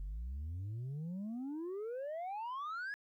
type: exponential sweep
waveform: sine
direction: up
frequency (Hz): 44.44 to 1711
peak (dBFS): -36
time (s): 0-2.94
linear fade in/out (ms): 0
effects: tanh soft clip ceiling -38 dBFS + 13-bit